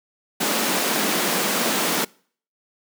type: high-pass noise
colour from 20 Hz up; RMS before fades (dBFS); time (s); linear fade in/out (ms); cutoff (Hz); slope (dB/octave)
pink; -22; 0.4-2.05; 10; 180; 48
effects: noise-tail reverb RT60 0.5 s tail -25 dB re dry